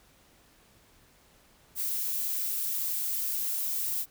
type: noise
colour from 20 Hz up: violet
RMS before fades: -31 dBFS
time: 1.75-4.06 s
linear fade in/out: 50 ms
effects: pink hiss -61 dBFS RMS until 4.1 s